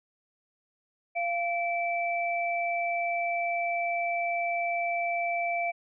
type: tone pair together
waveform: sine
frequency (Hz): 690.6 / 2320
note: F5 / D7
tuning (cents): -20 / -22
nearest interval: octave + major sixth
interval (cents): 2098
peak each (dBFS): -28 / -31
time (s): 1.15-5.72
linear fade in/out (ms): 20
effects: none